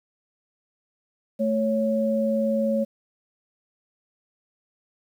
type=tone pair together; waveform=sine; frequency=219.9 / 554.4 Hz; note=A3 / C#5; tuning=-1 / 0 cents; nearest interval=octave + major third; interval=1601 cents; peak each=-23 dBFS; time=1.39-2.85 s; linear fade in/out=20 ms; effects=9-bit